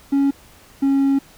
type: tone pair in turn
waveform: triangle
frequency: 277.8 / 274.5 Hz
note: C#4 / C#4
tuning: +4 / -17 cents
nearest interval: unison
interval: 21 cents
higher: first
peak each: -11 dBFS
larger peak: neither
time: 0.12-0.31 / 0.82-1.19 s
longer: second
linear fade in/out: 10 ms
effects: tanh soft clip ceiling -7 dBFS + pink hiss -48 dBFS RMS until 1.37 s